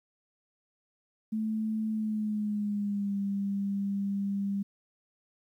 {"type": "tone with pitch glide", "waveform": "sine", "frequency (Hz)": [218.2, 198.94], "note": ["A3", "G3"], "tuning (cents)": [-14, 26], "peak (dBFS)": -28, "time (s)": [1.32, 4.63], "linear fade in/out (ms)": 10, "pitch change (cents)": -160, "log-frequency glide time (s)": [1.91, 3.19], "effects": ["11-bit"]}